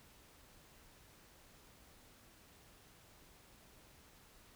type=silence; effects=pink hiss -63 dBFS RMS until 4.55 s